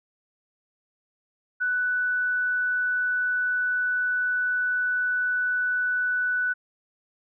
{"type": "tone", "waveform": "sine", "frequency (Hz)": 1488, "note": "F#6", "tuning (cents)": 9, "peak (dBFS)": -22, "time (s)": [1.6, 6.54], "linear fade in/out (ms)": 20, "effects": []}